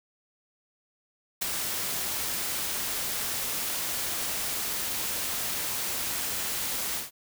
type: noise with ADSR envelope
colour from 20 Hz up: white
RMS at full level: -26 dBFS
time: 1.41-7.11 s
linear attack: 13 ms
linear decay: 10 ms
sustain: -5 dB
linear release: 150 ms
effects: none